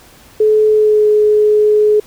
sine tone with pitch glide, 429.6 to 423 Hz, A4 to G#4, -41 to +32 cents, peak -7 dBFS, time 0.4-2 s, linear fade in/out 5 ms, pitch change -27 cents, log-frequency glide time 0.7-1.07 s, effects pink hiss -43 dBFS RMS until 2.06 s

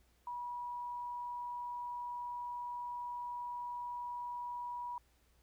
sine tone, 970 Hz, B5, 31 cents flat, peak -39 dBFS, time 0.27-4.98 s, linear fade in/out 2 ms, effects added 60 Hz sine -70 dBFS peak until 5.42 s + pink hiss -73 dBFS RMS until 5.42 s

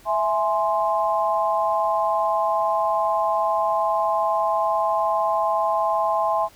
sine chord, E augmented, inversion none, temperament equal with one note detuned, 659.3 / 836.9 / 1046.5 Hz, E5 / G#5 / B#5, 0 / +13 / 0 cents, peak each -23 dBFS, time 0.05-6.49 s, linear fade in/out 50 ms, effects pink hiss -51 dBFS RMS until 6.55 s

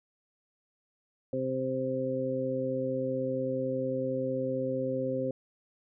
harmonic tone, 130.81 Hz, C3, in tune, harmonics 1 / 2 / 3 / 4, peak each -38 / -34 / -37 / -31 dBFS, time 1.33-5.31 s, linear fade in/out 2 ms, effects none

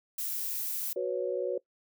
violet noise, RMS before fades -34 dBFS, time 0.18-0.93 s, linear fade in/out 5 ms
sine chord, F# suspended fourth, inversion none, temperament equal, 370 / 493.9 / 554.4 Hz, F#4 / B4 / C#5, 0 / 0 / 0 cents, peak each -33 dBFS, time 0.96-1.58 s, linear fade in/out 5 ms
effects noise-tail reverb RT60 0.1 s tail -21 dB re dry

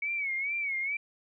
sine tone with vibrato, 2238 Hz, C#7, 16 cents sharp, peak -29 dBFS, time 0.02-0.97 s, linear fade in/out 5 ms, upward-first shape sine, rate 2.3 Hz, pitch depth 100 cents each way, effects none

